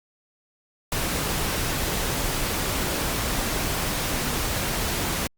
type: tone in noise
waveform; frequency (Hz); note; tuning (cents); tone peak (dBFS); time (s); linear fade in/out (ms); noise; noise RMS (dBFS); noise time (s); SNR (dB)
sine; 247.5; B3; +4; -35; 4.13-4.35; 2; pink; -26; 0.92-5.27; -12
effects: Opus 48 kbps